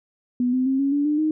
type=tone with pitch steps; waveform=sine; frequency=246.8 / 256.4 / 266.4 / 276.7 / 287.5 / 298.6 / 310.2 Hz; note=B3 / C4 / C4 / C#4 / D4 / D4 / D#4; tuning=-1 / -35 / +31 / -3 / -37 / +29 / -5 cents; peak=-18 dBFS; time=0.4-1.31 s; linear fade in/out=2 ms; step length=130 ms; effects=none